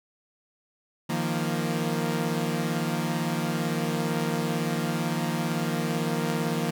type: chord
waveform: sawtooth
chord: Eb suspended second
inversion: none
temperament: equal with one note detuned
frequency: 155.56 / 173.41 / 233.1 Hz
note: Eb3 / F3 / Bb3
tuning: 0 / -12 / 0 cents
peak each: -26 dBFS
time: 1.09-6.71 s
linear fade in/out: 10 ms
effects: none